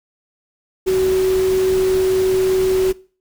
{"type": "tone in noise", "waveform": "sine", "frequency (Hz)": 375.9, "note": "F#4", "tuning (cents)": 27, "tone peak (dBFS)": -13, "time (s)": [0.86, 2.93], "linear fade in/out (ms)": 20, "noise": "pink", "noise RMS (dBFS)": -29, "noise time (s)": [0.86, 2.93], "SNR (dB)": 13, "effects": ["noise-tail reverb RT60 0.4 s tail -21 dB re dry"]}